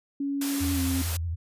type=tone with pitch glide; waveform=sine; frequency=280 to 266 Hz; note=C#4 to C4; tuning=+18 to +29 cents; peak=-26 dBFS; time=0.2-1.02 s; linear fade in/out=5 ms; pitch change=-89 cents; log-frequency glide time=0.75-0.8 s
type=high-pass noise; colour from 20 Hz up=white; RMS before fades=-33 dBFS; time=0.41-1.17 s; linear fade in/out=5 ms; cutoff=150 Hz; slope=96 dB/octave
type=tone with vibrato; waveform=sine; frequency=84 Hz; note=E2; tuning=33 cents sharp; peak=-27 dBFS; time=0.6-1.36 s; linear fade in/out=20 ms; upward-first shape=square; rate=11 Hz; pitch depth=61 cents each way
effects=resampled to 32000 Hz